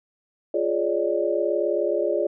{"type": "tone cluster", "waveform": "sine", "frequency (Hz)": [349.2, 416.6, 562, 601], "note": ["F4", "G#4", "C#5", "D5"], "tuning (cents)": [0, 5, 24, 40], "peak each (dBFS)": -26, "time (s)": [0.54, 2.27], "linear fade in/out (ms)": 5, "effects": []}